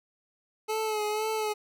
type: tone with vibrato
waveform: 25% pulse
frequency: 429.9 Hz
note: A4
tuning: 40 cents flat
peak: -24 dBFS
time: 0.68-1.54 s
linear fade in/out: 20 ms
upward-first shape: sine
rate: 2 Hz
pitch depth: 38 cents each way
effects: none